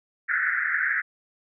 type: band-pass noise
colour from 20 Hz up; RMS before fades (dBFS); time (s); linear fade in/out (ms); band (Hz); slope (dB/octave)
white; -25; 0.28-1.02; 20; 1400 to 2000; 96
effects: none